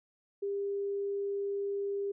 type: tone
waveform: sine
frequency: 400.1 Hz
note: G4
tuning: 35 cents sharp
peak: -31 dBFS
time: 0.42-2.12 s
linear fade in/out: 10 ms
effects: none